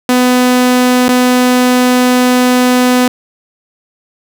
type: tone with dropouts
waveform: sawtooth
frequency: 250 Hz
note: B3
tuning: 21 cents sharp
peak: -3 dBFS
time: 0.09-3.08 s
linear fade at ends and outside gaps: 2 ms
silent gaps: 1.083-1.09 s
effects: none